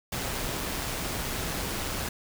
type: noise with amplitude modulation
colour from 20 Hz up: pink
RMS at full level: -31 dBFS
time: 0.12-2.09 s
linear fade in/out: 5 ms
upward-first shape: sine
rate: 133 Hz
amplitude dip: 25%
effects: none